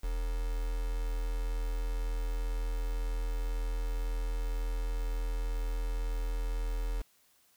sine tone with quantisation, 40.99 Hz, E1, 9 cents flat, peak -30 dBFS, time 0.03-7.02 s, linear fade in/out 10 ms, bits 7, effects white hiss -67 dBFS RMS until 7.56 s

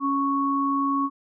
sine tone pair together, 277.2 / 1108.7 Hz, C#4 / C#6, 0 / 0 cents, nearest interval 2 octaves, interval 2400 cents, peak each -24 / -23 dBFS, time 0-1.1 s, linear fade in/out 50 ms, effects none

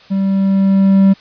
triangle tone with level ramp, 194.3 Hz, G3, 15 cents flat, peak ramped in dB -11 to -3 dBFS, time 0.1-1.14 s, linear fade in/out 20 ms, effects white hiss -43 dBFS RMS until 1.2 s + resampled to 11025 Hz

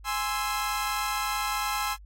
sawtooth chord, Ab augmented, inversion none, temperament equal, 830.6 / 1046.5 / 1318.5 Hz, Ab5 / C6 / E6, 0 / 0 / 0 cents, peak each -28 dBFS, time 0.04-1.97 s, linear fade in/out 50 ms, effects added 50 Hz sine -45 dBFS peak until 2.05 s + AAC 48 kbps

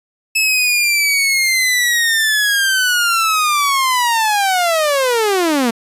sawtooth linear sweep, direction down, 2609 to 222.2 Hz, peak -9 dBFS, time 0.35-5.71 s, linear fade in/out 10 ms, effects resampled to 32000 Hz

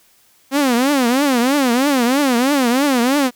sawtooth tone with vibrato, 261.6 Hz, C4, in tune, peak -9 dBFS, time 0.51-3.31 s, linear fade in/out 50 ms, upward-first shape triangle, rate 3.1 Hz, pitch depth 230 cents each way, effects white hiss -54 dBFS RMS until 3.35 s

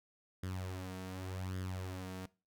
sawtooth tone with flanger, 93 Hz, F#2, 9 cents sharp, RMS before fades -42 dBFS, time 0.43-2.26 s, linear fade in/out 5 ms, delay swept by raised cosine 0.59 to 4.49 ms, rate 0.87 Hz, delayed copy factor +0.65, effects noise-tail reverb RT60 0.3 s tail -21 dB re dry

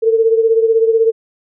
sine beating tone pair, 448.2 / 464.2 Hz, A4 / A#4, +32 / -7 cents, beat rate 16 Hz, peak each -10 / -16 dBFS, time 0.02-1.12 s, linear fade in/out 20 ms, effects none

